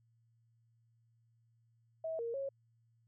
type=tone with pitch steps; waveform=sine; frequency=646 / 464.8 / 548 Hz; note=E5 / A#4 / C#5; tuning=-35 / -5 / -20 cents; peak=-36 dBFS; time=2.04-2.49 s; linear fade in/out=5 ms; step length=150 ms; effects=added 115 Hz sine -69 dBFS peak until 3.07 s